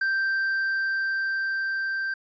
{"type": "tone with level ramp", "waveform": "triangle", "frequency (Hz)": 1568, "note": "G6", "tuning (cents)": 0, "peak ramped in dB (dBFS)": [-20, -24], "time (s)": [0.01, 2.14], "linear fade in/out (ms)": 5, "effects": ["resampled to 16000 Hz"]}